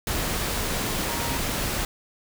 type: tone in noise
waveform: sine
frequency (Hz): 939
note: A#5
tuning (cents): +12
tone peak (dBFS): -34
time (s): 1.08-1.37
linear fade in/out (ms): 2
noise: pink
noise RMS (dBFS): -27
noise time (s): 0.07-1.85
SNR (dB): -10
effects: none